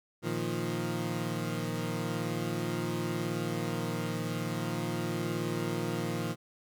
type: chord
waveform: 20% pulse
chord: Bb suspended fourth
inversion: none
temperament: equal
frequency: 116.54 / 155.56 / 174.61 Hz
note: Bb2 / Eb3 / F3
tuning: 0 / 0 / 0 cents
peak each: -31 dBFS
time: 0.22-6.36 s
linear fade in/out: 50 ms
effects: none